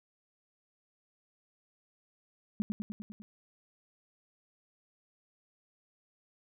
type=tone with echo; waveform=sine; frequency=210 Hz; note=G#3; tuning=19 cents sharp; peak=-26 dBFS; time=2.6-2.62 s; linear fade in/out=0 ms; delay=100 ms; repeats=6; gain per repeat=-3 dB; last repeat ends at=3.22 s; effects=none